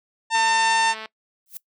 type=harmonic tone; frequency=901 Hz; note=A5; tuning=41 cents sharp; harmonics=1 / 2 / 3 / 4 / 5 / 6 / 7 / 8 / 9 / 10; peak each=-18 / -24 / -28 / -30 / -32 / -34 / -35 / -36 / -37 / -38 dBFS; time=0.3-0.95 s; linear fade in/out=50 ms
type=click train; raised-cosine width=0.3 ms; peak=-19 dBFS; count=156; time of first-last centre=0.35-1.058 s; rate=219 Hz
type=noise with exponential growth; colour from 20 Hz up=violet; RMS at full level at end=-30 dBFS; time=1.46-1.57 s; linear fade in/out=1 ms; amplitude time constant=23 ms
effects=noise-tail reverb RT60 0.1 s tail -21 dB re dry + high-pass 300 Hz 12 dB/octave